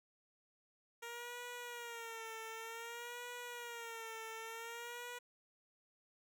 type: tone with vibrato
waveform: 10% pulse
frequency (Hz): 466.2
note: A#4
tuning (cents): 0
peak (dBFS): -37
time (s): 1.02-5.19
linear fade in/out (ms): 10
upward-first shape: sine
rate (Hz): 0.54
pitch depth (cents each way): 75
effects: none